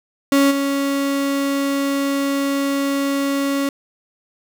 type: tone with level steps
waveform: 35% pulse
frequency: 278 Hz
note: C#4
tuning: 5 cents sharp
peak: -10 / -16 dBFS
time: 0.32-3.69 s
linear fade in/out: 2 ms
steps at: 0.5 s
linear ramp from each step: 20 ms
effects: none